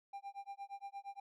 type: tone with tremolo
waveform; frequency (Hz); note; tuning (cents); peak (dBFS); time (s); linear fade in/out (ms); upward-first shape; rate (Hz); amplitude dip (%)
triangle; 796; G5; +26; -40; 0.13-1.2; 5; sine; 8.6; 100
effects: none